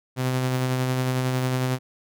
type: tone with tremolo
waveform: sawtooth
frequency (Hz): 128.4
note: C3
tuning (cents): -32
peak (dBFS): -17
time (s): 0.16-1.79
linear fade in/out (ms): 50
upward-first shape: sine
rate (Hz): 11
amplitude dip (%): 25
effects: none